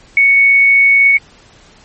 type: tone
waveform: sine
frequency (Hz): 2221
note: C#7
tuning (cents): +3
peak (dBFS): -5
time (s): 0.17-1.17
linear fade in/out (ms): 2
effects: pink hiss -44 dBFS RMS until 1.84 s + MP3 32 kbps